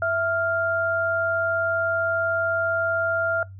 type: tone pair together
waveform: sine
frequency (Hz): 661.3 / 1396.9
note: E5 / F6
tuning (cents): +5 / 0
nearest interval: octave + minor second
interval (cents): 1295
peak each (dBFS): -23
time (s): 0.02-3.43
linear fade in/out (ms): 2
effects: noise-tail reverb RT60 0.2 s tail -23 dB re dry + added 96 Hz sine -38 dBFS peak until 3.59 s